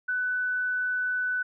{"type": "tone", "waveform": "sine", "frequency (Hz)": 1496, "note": "F#6", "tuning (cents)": 19, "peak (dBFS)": -25, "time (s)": [0.08, 1.43], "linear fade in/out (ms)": 10, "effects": []}